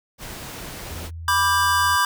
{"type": "noise", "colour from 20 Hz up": "pink", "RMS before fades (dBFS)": -35, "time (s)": [0.18, 1.11], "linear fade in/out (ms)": 50}
{"type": "tone with pitch glide", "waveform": "sine", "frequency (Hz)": [82.41, 83.18], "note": ["E2", "E2"], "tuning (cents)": [0, 16], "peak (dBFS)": -31, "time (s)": [0.89, 1.97], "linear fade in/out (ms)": 20, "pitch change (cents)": 16, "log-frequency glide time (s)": [1.02, 1.44]}
{"type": "chord", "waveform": "square", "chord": "G major", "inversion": "first", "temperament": "equal with one note detuned", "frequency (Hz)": [987.8, 1174.7, 1591.7], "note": ["B5", "D6", "G6"], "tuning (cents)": [0, 0, 26], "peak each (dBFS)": -22, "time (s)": [1.28, 2.05], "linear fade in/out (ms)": 2}
{"effects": []}